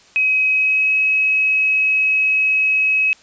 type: tone with pitch glide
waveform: sine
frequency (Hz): 2539 to 2558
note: D#7 to D#7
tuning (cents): +34 to +47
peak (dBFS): -13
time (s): 0.16-3.13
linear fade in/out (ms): 0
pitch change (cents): +13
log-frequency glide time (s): 0.49-0.93
effects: white hiss -49 dBFS RMS until 3.22 s + resampled to 16000 Hz